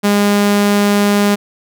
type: tone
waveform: sawtooth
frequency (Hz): 204.1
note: G#3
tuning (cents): -30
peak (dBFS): -6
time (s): 0.03-1.36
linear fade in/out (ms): 20
effects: none